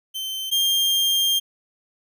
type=tone pair in turn; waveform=40% pulse; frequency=3098 / 3196 Hz; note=G7 / G7; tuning=-21 / +33 cents; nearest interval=minor second; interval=54 cents; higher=second; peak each=-26 / -17 dBFS; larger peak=second; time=0.14-0.51 / 0.51-1.4 s; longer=second; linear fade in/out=20 ms; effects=none